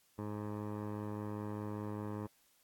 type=tone with low-pass filter; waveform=15% pulse; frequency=105 Hz; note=G#2; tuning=19 cents sharp; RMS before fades=-41 dBFS; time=0.18-2.27 s; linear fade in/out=10 ms; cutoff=960 Hz; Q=1.3; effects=white hiss -71 dBFS RMS until 2.63 s + AAC 64 kbps